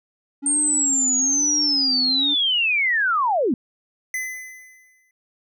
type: tone with vibrato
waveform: triangle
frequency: 277.2 Hz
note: C#4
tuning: in tune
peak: -25 dBFS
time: 0.42-2.35 s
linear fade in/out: 20 ms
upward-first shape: sine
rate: 1.1 Hz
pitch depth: 130 cents each way
type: linear sweep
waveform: sine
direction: down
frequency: 8700 to 205.6 Hz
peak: -17 dBFS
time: 0.46-3.54 s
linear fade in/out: 2 ms
type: tone with exponential decay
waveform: square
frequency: 2024 Hz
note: B6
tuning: 42 cents sharp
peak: -23 dBFS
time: 4.14-5.11 s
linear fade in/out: 2 ms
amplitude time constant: 210 ms
effects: none